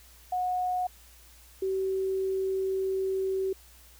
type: tone pair in turn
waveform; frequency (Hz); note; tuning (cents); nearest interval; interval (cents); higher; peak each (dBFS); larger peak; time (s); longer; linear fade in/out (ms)
sine; 729 / 382.2; F#5 / G4; -26 / -44; major seventh; 1118; first; -26; neither; 0.32-0.87 / 1.62-3.53; second; 5
effects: added 60 Hz sine -55 dBFS peak until 3.99 s + white hiss -56 dBFS RMS until 3.99 s